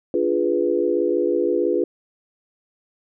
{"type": "chord", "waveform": "sine", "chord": "D diminished seventh", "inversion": "none", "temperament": "equal", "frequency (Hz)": [293.7, 349.2, 415.3, 493.9], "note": ["D4", "F4", "Ab4", "Cb5"], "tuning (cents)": [0, 0, 0, 0], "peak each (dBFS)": [-26, -21, -23, -23], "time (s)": [0.14, 1.84], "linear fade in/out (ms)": 2, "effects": []}